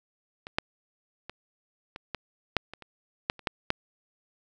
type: clicks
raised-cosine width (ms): 0.3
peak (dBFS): -23 / -8 / -22 / -23 / -16 / -6 / -24 / -29 / -8 / -30 / -10 / -8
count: 12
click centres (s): 0.469 / 0.585 / 1.296 / 1.961 / 2.147 / 2.567 / 2.736 / 2.823 / 3.299 / 3.393 / 3.472 / 3.704
effects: none

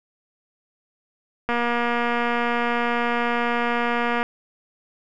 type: click train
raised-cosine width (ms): 0.5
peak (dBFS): -9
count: 653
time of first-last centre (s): 1.49-4.229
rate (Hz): 238
effects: none

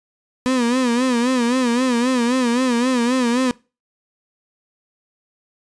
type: tone with vibrato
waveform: 35% pulse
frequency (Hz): 246.8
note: B3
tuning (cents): -1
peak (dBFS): -14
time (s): 0.46-3.51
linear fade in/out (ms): 0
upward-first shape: sine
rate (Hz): 3.8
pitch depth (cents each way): 100
effects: noise-tail reverb RT60 0.3 s tail -22 dB re dry + resampled to 22050 Hz

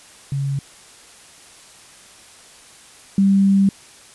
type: tone pair in turn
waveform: sine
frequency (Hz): 138.59 / 196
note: C#3 / G3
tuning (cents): 0 / 0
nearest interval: tritone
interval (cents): 600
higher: second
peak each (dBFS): -19 / -11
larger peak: second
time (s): 0.32-0.59 / 3.18-3.69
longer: second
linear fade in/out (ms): 2
effects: white hiss -45 dBFS RMS until 4.14 s + resampled to 24000 Hz

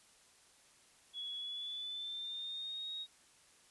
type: tone with pitch glide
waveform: sine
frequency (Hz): 3372 to 3763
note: G#7 to A#7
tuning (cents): +26 to +16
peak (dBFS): -40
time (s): 1.13-3.07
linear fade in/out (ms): 50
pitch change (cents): +190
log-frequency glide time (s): 1.37-2.9
effects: white hiss -65 dBFS RMS until 3.7 s + resampled to 24000 Hz

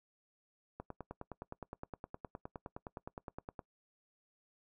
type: click train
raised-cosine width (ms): 1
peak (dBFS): -29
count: 28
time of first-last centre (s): 0.8-3.592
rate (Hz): 9.67
effects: noise-tail reverb RT60 0.1 s tail -22 dB re dry

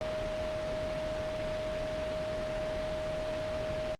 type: tone in noise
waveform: sine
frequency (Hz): 623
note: D#5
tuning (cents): +2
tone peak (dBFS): -33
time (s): 0.01-3.95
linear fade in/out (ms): 0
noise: pink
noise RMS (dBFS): -38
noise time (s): 0.01-3.95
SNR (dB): +2
effects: low-pass 4000 Hz 12 dB/octave + Opus 48 kbps

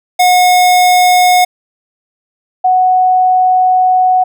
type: tone pair in turn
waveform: square / sine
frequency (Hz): 725 / 739.8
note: F#5 / F#5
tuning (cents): -35 / 0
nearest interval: unison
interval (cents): 35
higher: second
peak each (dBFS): -6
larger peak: neither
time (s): 0.19-1.45 / 2.64-4.24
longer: second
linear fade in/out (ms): 10
effects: none

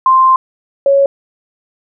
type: tone pair in turn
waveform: sine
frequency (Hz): 1046.5 / 554.4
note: C6 / C#5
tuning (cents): 0 / 0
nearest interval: major seventh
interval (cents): 1100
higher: first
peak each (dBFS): -5 / -6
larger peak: first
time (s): 0.06-0.36 / 0.86-1.06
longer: first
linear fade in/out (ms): 2
effects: none

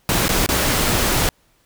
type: noise with dropouts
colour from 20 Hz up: pink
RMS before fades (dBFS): -18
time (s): 0.09-1.29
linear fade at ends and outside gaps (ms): 1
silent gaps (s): 0.282-0.291 / 0.463-0.489
effects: pink hiss -60 dBFS RMS until 1.65 s

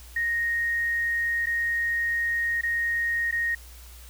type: tone with dropouts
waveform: sine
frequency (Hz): 1864.7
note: A#6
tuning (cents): 0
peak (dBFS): -23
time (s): 0.16-3.55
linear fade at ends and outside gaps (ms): 5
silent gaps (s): 1.459-1.468 / 2.612-2.633 / 3.312-3.324
effects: added 60 Hz sine -44 dBFS peak until 4.09 s + white hiss -50 dBFS RMS until 4.09 s

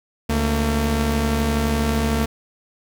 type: tone pair together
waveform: sawtooth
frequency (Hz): 71.44 / 226.8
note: D2 / A#3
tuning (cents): -47 / -47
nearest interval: octave + minor sixth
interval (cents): 2000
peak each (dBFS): -17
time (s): 0.29-2.26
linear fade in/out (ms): 10
effects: none

